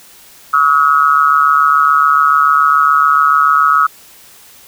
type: tone with amplitude modulation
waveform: sine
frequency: 1284 Hz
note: E6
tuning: 46 cents flat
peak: -3 dBFS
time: 0.53-3.87 s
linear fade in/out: 10 ms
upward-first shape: sine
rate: 147 Hz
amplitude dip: 90%
effects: white hiss -41 dBFS RMS until 4.67 s